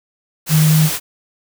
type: tone in noise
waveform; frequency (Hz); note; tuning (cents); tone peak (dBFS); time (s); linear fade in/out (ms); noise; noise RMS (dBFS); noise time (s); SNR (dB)
sine; 155.56; D#3; 0; -9; 0.49-0.9; 50; white; -21; 0.46-1; +9
effects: none